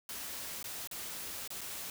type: noise with dropouts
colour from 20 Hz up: white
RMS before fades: -42 dBFS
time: 0.09-1.9 s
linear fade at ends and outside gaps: 1 ms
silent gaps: 0.628-0.642 / 0.873-0.912 / 1.476-1.504 / 1.609-1.614 s
effects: none